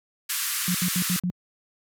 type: band-pass noise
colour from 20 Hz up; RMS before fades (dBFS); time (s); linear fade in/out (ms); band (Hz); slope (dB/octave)
white; -28; 0.29-1.2; 10; 1100 to 15000; 48
type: tone bursts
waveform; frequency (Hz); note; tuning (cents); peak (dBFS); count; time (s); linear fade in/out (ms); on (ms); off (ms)
sine; 179; F3; +43; -22; 5; 0.68-1.3; 0; 64; 75
effects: high-pass 100 Hz 12 dB/octave